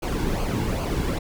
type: noise with flanger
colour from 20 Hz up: brown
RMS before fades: -25 dBFS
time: 0.02-1.19 s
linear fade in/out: 10 ms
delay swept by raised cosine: 0.54 to 1.64 ms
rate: 2.5 Hz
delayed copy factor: -0.6
effects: none